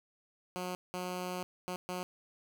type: tone bursts at uneven times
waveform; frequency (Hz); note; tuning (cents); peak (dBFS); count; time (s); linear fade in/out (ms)
10% pulse; 181.2; F#3; -36; -28; 4; 0.56-0.75 / 0.94-1.43 / 1.68-1.76 / 1.89-2.03; 0
effects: none